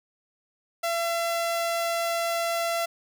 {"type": "tone", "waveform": "sawtooth", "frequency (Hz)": 676, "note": "E5", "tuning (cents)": 43, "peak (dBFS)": -21, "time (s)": [0.83, 2.86], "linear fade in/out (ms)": 10, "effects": []}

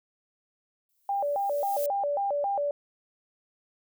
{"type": "noise with exponential growth", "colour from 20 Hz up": "violet", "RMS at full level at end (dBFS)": -35, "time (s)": [0.89, 1.86], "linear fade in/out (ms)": 2, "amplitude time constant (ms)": 210}
{"type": "tone with vibrato", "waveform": "sine", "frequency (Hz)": 679, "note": "F5", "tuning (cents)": -49, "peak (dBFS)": -25, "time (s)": [1.09, 2.71], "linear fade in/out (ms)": 2, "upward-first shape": "square", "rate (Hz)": 3.7, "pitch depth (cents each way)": 280}
{"effects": []}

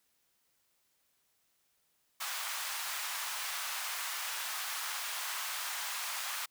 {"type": "high-pass noise", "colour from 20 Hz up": "pink", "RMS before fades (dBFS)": -38, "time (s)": [2.2, 6.46], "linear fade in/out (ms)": 10, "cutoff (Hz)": 930, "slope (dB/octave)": 24, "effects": ["white hiss -75 dBFS RMS until 6.5 s"]}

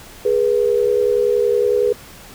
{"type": "tone pair together", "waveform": "sine", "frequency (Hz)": [415.3, 486], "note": ["G#4", "B4"], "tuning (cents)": [0, -28], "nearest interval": "minor third", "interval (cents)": 272, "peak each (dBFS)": -16, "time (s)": [0.25, 1.93], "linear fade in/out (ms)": 5, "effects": ["pink hiss -40 dBFS RMS until 2.34 s"]}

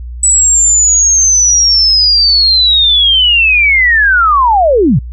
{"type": "linear sweep", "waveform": "sine", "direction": "down", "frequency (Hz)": [7930, 101.7], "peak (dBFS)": -5, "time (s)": [0.23, 4.99], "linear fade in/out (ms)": 5, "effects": ["added 60 Hz sine -21 dBFS peak until 5.12 s"]}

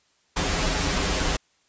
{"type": "noise with comb filter", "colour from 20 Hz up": "pink", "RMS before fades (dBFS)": -24, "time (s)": [0.36, 1.37], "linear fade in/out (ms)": 10, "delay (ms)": 8.8, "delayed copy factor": -1, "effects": ["white hiss -65 dBFS RMS until 1.68 s", "resampled to 16000 Hz"]}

